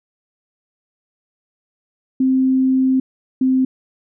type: tone pair in turn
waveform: sine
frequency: 261.6 / 260.2 Hz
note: C4 / C4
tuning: 0 / -9 cents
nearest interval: unison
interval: 9 cents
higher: first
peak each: -12 dBFS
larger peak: neither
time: 2.2-3 / 3.41-3.65 s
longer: first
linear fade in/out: 5 ms
effects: none